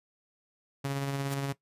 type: tone with tremolo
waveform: sawtooth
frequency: 138.59 Hz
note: C#3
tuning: in tune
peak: -25 dBFS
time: 0.84-1.53 s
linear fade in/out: 10 ms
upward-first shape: sine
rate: 17 Hz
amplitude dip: 30%
type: noise with exponential growth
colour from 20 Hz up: white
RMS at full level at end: -36 dBFS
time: 1.22-1.34 s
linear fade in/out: 2 ms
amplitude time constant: 25 ms
effects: noise-tail reverb RT60 0.1 s tail -17 dB re dry + resampled to 32000 Hz